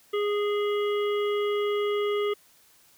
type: harmonic tone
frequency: 413.2 Hz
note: G#4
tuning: 9 cents flat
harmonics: 1 / 3 / 5 / 7 / 8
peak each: -24 / -34 / -38 / -41 / -42 dBFS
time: 0.13-2.34 s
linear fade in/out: 10 ms
effects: white hiss -59 dBFS RMS until 2.97 s